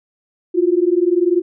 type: tone pair together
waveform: sine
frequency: 341.8 / 362.1 Hz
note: F4 / F#4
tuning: -37 / -37 cents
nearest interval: minor second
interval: 100 cents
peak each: -15 dBFS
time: 0.54-1.42 s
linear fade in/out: 20 ms
effects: none